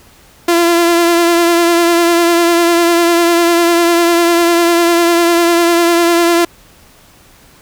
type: tone with vibrato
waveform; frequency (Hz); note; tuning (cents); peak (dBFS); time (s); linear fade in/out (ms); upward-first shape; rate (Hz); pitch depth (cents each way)
sawtooth; 341.2; F4; -40; -4; 0.48-6.45; 5; triangle; 10; 33
effects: pink hiss -44 dBFS RMS until 7.61 s